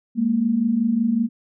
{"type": "tone pair together", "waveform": "sine", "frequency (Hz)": [207.5, 232.9], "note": ["G#3", "A#3"], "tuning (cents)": [-1, -1], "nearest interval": "major second", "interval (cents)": 200, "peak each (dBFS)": [-23, -18], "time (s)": [0.15, 1.29], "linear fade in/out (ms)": 50, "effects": []}